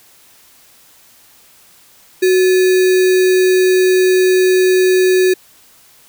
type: tone with sample-and-hold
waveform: sine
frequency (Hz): 370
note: F#4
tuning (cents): 0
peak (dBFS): -8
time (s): 2.22-5.34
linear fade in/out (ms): 10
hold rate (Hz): 2100
effects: white hiss -47 dBFS RMS until 6.08 s